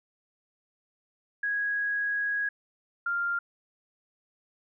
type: tone pair in turn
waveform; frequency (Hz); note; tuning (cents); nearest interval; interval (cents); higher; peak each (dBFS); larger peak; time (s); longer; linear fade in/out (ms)
sine; 1656 / 1395.5; G#6 / F6; -5 / -2; minor third; 297; first; -26; neither; 1.43-2.49 / 3.06-3.39; first; 5
effects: none